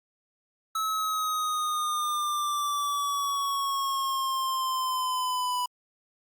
square exponential sweep, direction down, 1300 to 987.8 Hz, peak -27 dBFS, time 0.75-5.66 s, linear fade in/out 5 ms, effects Opus 48 kbps

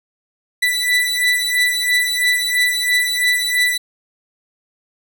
30% pulse beating tone pair, 1975.5 / 1978.5 Hz, B6 / B6, 0 / +3 cents, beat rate 3 Hz, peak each -15 dBFS, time 0.62-3.78 s, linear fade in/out 10 ms, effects none

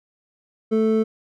triangle tone pair together, 220 / 440 Hz, A3 / A4, 0 / 0 cents, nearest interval octave, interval 1200 cents, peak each -17 dBFS, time 0.71-1.04 s, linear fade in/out 20 ms, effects none

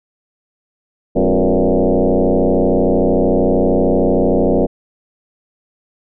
sine tone with frequency modulation, 110 Hz, A2, in tune, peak -10 dBFS, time 1.15-4.67 s, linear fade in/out 20 ms, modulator 93.1 Hz, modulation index 5.7, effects none

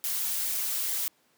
blue noise with flanger, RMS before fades -30 dBFS, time 0.04-1.08 s, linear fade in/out 0 ms, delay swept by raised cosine 0.73 to 6.53 ms, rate 2.3 Hz, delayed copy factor -0.65, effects pink hiss -66 dBFS RMS until 1.37 s + high-pass 200 Hz 12 dB/octave

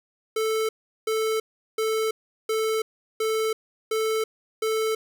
square tone bursts, 440 Hz, A4, in tune, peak -23 dBFS, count 7, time 0.36-4.95 s, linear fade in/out 5 ms, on 330 ms, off 380 ms, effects none

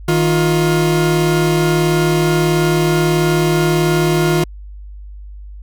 40% pulse tone pair together, 157.1 / 352.7 Hz, D#3 / F4, +17 / +17 cents, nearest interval octave + major second, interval 1400 cents, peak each -14 dBFS, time 0.08-4.44 s, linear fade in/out 5 ms, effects added 50 Hz sine -30 dBFS peak until 5.62 s

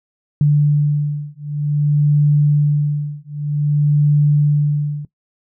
sine beating tone pair, 146.83 / 147.36 Hz, D3 / D3, 0 / +6 cents, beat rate 0.53 Hz, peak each -15 dBFS, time 0.41-5.05 s, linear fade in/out 2 ms, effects noise-tail reverb RT60 0.1 s tail -18 dB re dry

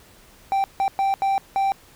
triangle tone bursts at uneven times, 782 Hz, G5, 4 cents flat, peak -16 dBFS, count 5, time 0.52-0.64 / 0.8-0.88 / 0.99-1.14 / 1.22-1.38 / 1.56-1.72 s, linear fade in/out 0 ms, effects pink hiss -51 dBFS RMS until 1.95 s

